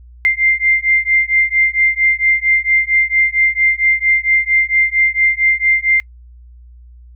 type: beating tone pair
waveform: sine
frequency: 2093 / 2097.4 Hz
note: C7 / C7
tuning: 0 / +4 cents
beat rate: 4.4 Hz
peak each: -14 dBFS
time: 0.25-6 s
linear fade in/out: 0 ms
effects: noise-tail reverb RT60 0.1 s tail -26 dB re dry + added 60 Hz sine -37 dBFS peak until 7.15 s